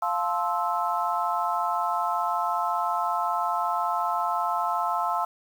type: chord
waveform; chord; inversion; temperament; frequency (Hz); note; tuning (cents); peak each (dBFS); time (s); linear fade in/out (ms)
sine; F major seventh; none; just; 698.5 / 873.1 / 1047.7 / 1309.6; F5 / A5 / C6 / E6; 0 / -14 / +2 / -12; -29; 0.02-5.25; 5
effects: 8-bit